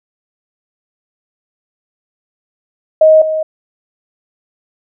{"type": "tone pair in turn", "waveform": "sine", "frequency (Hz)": [628, 628], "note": ["D#5", "D#5"], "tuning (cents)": [16, 16], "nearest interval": "unison", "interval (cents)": 0, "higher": "neither", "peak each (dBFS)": [-3, -13], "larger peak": "first", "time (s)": [[3.01, 3.22], [3.22, 3.43]], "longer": "neither", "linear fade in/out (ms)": 5, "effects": []}